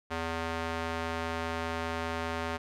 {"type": "tone with band-pass filter", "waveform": "square", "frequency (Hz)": 82.5, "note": "E2", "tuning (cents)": 2, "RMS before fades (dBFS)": -34, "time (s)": [0.1, 2.58], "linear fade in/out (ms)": 20, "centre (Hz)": 1300, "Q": 0.59, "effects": []}